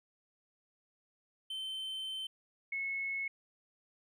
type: tone pair in turn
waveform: triangle / sine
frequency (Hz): 3088 / 2190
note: G7 / C#7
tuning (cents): -27 / -22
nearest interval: tritone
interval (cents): 595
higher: first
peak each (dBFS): -36 / -34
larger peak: second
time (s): 1.5-2.27 / 2.72-3.28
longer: first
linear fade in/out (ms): 5
effects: none